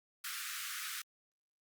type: high-pass noise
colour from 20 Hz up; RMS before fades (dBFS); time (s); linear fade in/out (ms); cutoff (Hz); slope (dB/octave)
pink; -42; 0.24-1.02; 5; 1200; 96
effects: Opus 48 kbps